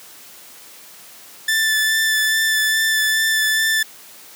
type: tone with vibrato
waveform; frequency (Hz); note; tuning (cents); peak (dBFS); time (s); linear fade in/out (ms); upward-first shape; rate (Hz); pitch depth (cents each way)
sawtooth; 1760; A6; 0; -12; 1.48-3.83; 5; sine; 2.4; 14
effects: white hiss -42 dBFS RMS until 4.35 s + high-pass 150 Hz 12 dB/octave